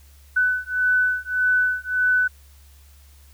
sine beating tone pair, 1498 / 1499.7 Hz, F#6 / F#6, +21 / +23 cents, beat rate 1.7 Hz, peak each -21 dBFS, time 0.36-2.28 s, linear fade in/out 10 ms, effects added 70 Hz sine -47 dBFS peak until 3.33 s + white hiss -56 dBFS RMS until 3.33 s

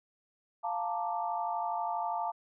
sine chord, Bb major seventh, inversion second, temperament equal, 698.5 / 880 / 932.3 / 1174.7 Hz, F5 / A5 / Bb5 / D6, 0 / 0 / 0 / 0 cents, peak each -35 / -34 / -40 / -40 dBFS, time 0.63-2.32 s, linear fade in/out 20 ms, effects none

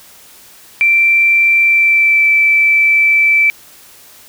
sine tone with pitch glide, 2349 to 2323 Hz, D7 to D7, 0 to -20 cents, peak -7 dBFS, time 0.81-3.5 s, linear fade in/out 0 ms, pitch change -20 cents, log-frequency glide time 1.61-2.27 s, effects white hiss -41 dBFS RMS until 4.28 s

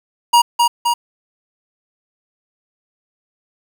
square tone with echo, 950 Hz, A#5, 33 cents sharp, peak -8 dBFS, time 0.33-0.42 s, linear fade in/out 10 ms, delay 260 ms, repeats 2, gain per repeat -3 dB, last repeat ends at 0.94 s, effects 7-bit

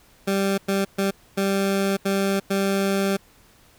20% pulse tone bursts at uneven times, 196 Hz, G3, in tune, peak -15 dBFS, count 6, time 0.27-0.58 / 0.68-0.85 / 0.98-1.11 / 1.37-1.97 / 2.05-2.4 / 2.5-3.17 s, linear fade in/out 10 ms, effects pink hiss -55 dBFS RMS until 3.78 s

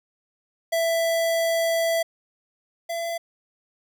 square tone pair in turn, 663 / 673.8 Hz, E5 / E5, +10 / +38 cents, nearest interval unison, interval 28 cents, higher second, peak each -21 / -27 dBFS, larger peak first, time 0.72-2.03 / 2.89-3.18 s, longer first, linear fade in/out 10 ms, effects none

